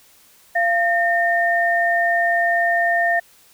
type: tone pair together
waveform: sine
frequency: 688.6 / 1821 Hz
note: F5 / A#6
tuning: -25 / -41 cents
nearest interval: octave + perfect fourth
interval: 1684 cents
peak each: -18 dBFS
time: 0.55-3.2 s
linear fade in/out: 10 ms
effects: white hiss -52 dBFS RMS until 3.53 s